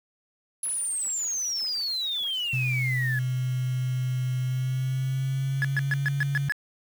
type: exponential sweep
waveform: sine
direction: down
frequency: 10690 to 1677 Hz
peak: -26 dBFS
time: 0.63-3.19 s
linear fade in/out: 2 ms
type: tone with pitch glide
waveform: sine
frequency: 127.6 to 139.95 Hz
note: C3 to C#3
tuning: -43 to +17 cents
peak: -24 dBFS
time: 2.53-6.49 s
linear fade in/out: 5 ms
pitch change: +160 cents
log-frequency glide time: 4.41-6.13 s
type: tone bursts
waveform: triangle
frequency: 1700 Hz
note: G#6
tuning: 40 cents sharp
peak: -20 dBFS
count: 7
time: 5.62-6.522 s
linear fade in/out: 0 ms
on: 26 ms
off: 120 ms
effects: tanh soft clip ceiling -15 dBFS + 7-bit